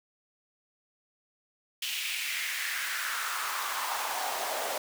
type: noise with high-pass filter sweep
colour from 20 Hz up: pink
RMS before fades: -33 dBFS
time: 1.82-4.78 s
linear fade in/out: 5 ms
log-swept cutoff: 2900 to 590 Hz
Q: 3.1
effects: none